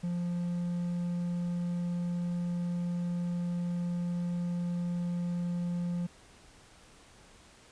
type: tone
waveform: triangle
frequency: 174.61 Hz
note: F3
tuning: in tune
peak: -28 dBFS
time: 0.03-6.07 s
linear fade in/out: 10 ms
effects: pink hiss -57 dBFS RMS until 7.71 s + resampled to 22050 Hz